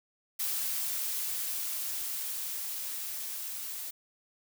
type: noise with level ramp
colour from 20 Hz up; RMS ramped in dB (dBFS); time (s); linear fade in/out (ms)
blue; -32 to -39; 0.39-3.91; 10
effects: none